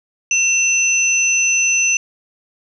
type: tone pair together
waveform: sine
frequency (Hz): 2700 / 6051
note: E7 / F#8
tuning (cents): +41 / +38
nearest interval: octave + major second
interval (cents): 1397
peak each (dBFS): -15 / -16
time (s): 0.31-1.97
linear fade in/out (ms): 2
effects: none